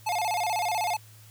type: tone with vibrato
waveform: square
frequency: 784 Hz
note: G5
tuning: in tune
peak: -26 dBFS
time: 0.06-0.97 s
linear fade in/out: 10 ms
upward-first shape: square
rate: 16 Hz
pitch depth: 170 cents each way
effects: added 108 Hz sine -50 dBFS peak until 1.3 s + white hiss -55 dBFS RMS until 1.3 s